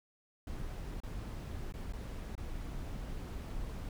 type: noise with dropouts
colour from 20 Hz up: brown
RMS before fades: -41 dBFS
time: 0.47-3.89 s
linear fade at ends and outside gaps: 2 ms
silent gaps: 1.003-1.034 / 1.724-1.739 / 1.925-1.934 / 2.353-2.378 s
effects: none